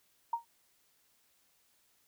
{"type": "tone with exponential decay", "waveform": "sine", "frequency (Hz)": 932.3, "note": "A#5", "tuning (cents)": 0, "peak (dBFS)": -26, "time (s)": [0.33, 0.45], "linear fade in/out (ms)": 5, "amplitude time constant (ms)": 24, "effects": ["white hiss -71 dBFS RMS until 2.07 s"]}